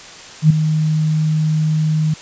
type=tone with ADSR envelope; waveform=sine; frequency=155.56 Hz; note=D#3; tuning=in tune; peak=-3 dBFS; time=0.42-2.14 s; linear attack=81 ms; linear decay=6 ms; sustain=-10 dB; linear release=6 ms; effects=white hiss -36 dBFS RMS until 2.21 s + resampled to 16000 Hz